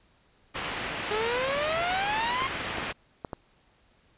white low-pass noise, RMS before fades -34 dBFS, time 0.54-2.93 s, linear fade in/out 20 ms, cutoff 3000 Hz, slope 24 dB/octave
sawtooth exponential sweep, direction up, 415.3 to 1083 Hz, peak -23 dBFS, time 1.11-2.47 s, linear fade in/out 0 ms
clicks, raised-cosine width 1 ms, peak -19 dBFS, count 4, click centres 2.421 / 2.784 / 3.248 / 3.332 s
effects pink hiss -64 dBFS RMS until 4.17 s + resampled to 8000 Hz

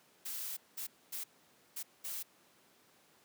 blue noise bursts at uneven times, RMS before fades -41 dBFS, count 5, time 0.25-0.57 / 0.77-0.87 / 1.12-1.24 / 1.76-1.83 / 2.04-2.23 s, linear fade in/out 10 ms, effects pink hiss -66 dBFS RMS until 3.24 s + high-pass 200 Hz 12 dB/octave

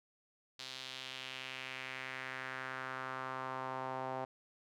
sawtooth tone with band-pass filter sweep, 130.81 Hz, C3, in tune, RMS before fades -43 dBFS, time 0.59-4.25 s, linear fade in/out 5 ms, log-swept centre 4100 to 770 Hz, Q 2.3, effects none

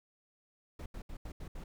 brown noise bursts at uneven times, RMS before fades -43 dBFS, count 6, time 0.79-0.86 / 0.94-1.02 / 1.09-1.17 / 1.25-1.32 / 1.4-1.48 / 1.55-1.64 s, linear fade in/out 5 ms, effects none

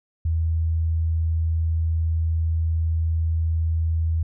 sine tone, 81.3 Hz, E2, 23 cents flat, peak -19 dBFS, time 0.25-4.23 s, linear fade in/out 5 ms, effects none

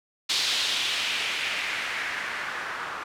blue noise with low-pass filter sweep, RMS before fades -29 dBFS, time 0.29-3.04 s, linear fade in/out 10 ms, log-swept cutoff 4100 to 1300 Hz, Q 2.1, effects none

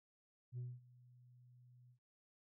sine tone with ADSR envelope, 123.47 Hz, B2, in tune, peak -39 dBFS, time 0.52-1.99 s, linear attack 60 ms, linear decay 220 ms, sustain -23 dB, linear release 90 ms, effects tanh soft clip ceiling -41 dBFS

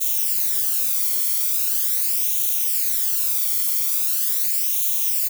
violet noise with flanger, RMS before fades -21 dBFS, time 0-5.29 s, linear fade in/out 20 ms, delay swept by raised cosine 0.3 to 0.92 ms, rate 0.41 Hz, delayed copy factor +0.75, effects none

